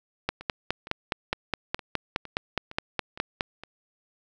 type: two click trains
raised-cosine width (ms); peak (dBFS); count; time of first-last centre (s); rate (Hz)
0.3; -24 / -9; 8 / 16; 0.41-3.636 / 0.29-3.409; 2.17 / 4.81
effects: none